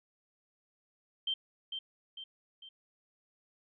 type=tone with echo; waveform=sine; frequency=3136 Hz; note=G7; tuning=in tune; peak=-30 dBFS; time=1.27-1.34 s; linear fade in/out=5 ms; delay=450 ms; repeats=3; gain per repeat=-6 dB; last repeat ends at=2.69 s; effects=none